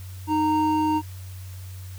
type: tone pair together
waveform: triangle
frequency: 309.2 / 925.9 Hz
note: D#4 / A#5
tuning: -11 / -12 cents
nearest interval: octave + perfect fifth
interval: 1899 cents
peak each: -20 dBFS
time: 0.27-1.02 s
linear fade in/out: 50 ms
effects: added 93 Hz sine -35 dBFS peak until 1.98 s + white hiss -49 dBFS RMS until 1.98 s